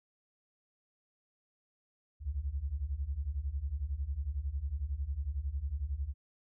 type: beating tone pair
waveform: sine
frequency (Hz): 63.7 / 74.7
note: C2 / D2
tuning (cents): -46 / +30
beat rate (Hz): 11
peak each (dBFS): -37 / -35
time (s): 2.2-6.14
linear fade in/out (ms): 50
effects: none